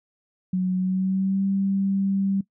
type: tone with pitch glide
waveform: sine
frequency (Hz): 184.4 to 195.36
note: F#3 to G3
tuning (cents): -6 to -6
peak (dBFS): -20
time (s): 0.53-2.41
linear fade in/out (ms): 5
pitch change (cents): +100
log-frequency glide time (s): 0.77-1.44
effects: noise-tail reverb RT60 0.1 s tail -19 dB re dry